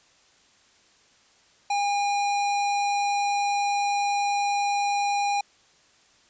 square tone, 811 Hz, G#5, 41 cents flat, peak -23 dBFS, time 1.7-5.41 s, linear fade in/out 5 ms, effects white hiss -59 dBFS RMS until 6.29 s + resampled to 16000 Hz

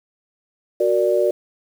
sine chord, Gb augmented, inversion none, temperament equal, 370 / 466.2 / 587.3 Hz, Gb4 / Bb4 / D5, 0 / 0 / 0 cents, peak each -19 / -21 / -18 dBFS, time 0.8-1.31 s, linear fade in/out 5 ms, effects 7-bit

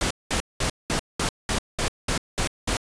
pink noise bursts, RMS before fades -24 dBFS, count 10, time 0.01-2.77 s, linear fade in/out 2 ms, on 96 ms, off 200 ms, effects resampled to 22050 Hz

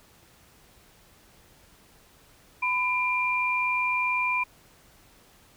sine tone pair together, 1002.3 / 2384 Hz, B5 / D7, +25 / +25 cents, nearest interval octave + minor third, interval 1500 cents, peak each -27 / -25 dBFS, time 2.62-4.44 s, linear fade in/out 10 ms, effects pink hiss -57 dBFS RMS until 5.56 s

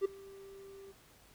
triangle tone with ADSR envelope, 392 Hz, G4, in tune, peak -23 dBFS, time 0.01-0.93 s, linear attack 40 ms, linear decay 10 ms, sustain -24 dB, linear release 28 ms, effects pink hiss -62 dBFS RMS until 1.34 s

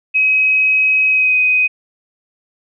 sine tone with pitch glide, 2541 to 2507 Hz, D#7 to D#7, +36 to +12 cents, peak -10 dBFS, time 0.14-1.68 s, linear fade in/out 20 ms, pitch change -24 cents, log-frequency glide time 1.09-1.37 s, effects none

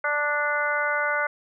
harmonic tone, 293.7 Hz, D4, in tune, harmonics 2 / 3 / 4 / 5 / 6 / 7, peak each -29 / -32 / -30 / -25 / -37 / -30 dBFS, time 0.04-1.27 s, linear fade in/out 5 ms, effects none

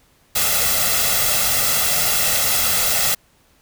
white noise with comb filter, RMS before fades -18 dBFS, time 0.35-3.15 s, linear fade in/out 10 ms, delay 1.5 ms, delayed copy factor +0.7, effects pink hiss -57 dBFS RMS until 3.61 s

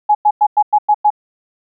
sine tone bursts, 839 Hz, G#5, 17 cents sharp, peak -7 dBFS, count 7, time 0.09-1.104 s, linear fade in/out 10 ms, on 60 ms, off 99 ms, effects none

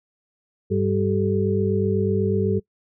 sine tone cluster, 99.8 / 194.7 / 386 / 434.1 Hz, G2 / G3 / G4 / A4, +32 / -12 / -27 / -23 cents, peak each -24 dBFS, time 0.7-2.6 s, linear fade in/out 20 ms, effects noise-tail reverb RT60 0.1 s tail -22 dB re dry

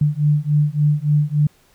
sine beating tone pair, 146.83 / 150.33 Hz, D3 / D3, 0 / +41 cents, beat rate 3.5 Hz, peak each -17 / -17 dBFS, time 0.01-1.47 s, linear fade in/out 5 ms, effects pink hiss -56 dBFS RMS until 1.74 s

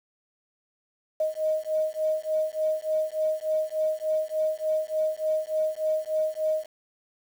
sine beating tone pair, 622.3 / 625.7 Hz, D#5 / D#5, 0 / +10 cents, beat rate 3.4 Hz, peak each -27 / -27 dBFS, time 1.2-6.66 s, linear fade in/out 5 ms, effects 8-bit

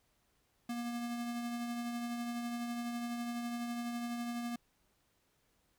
square tone with tremolo, 238 Hz, A#3, 36 cents sharp, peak -36 dBFS, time 0.69-4.56 s, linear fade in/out 5 ms, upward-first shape triangle, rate 12 Hz, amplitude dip 35%, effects pink hiss -75 dBFS RMS until 5.78 s

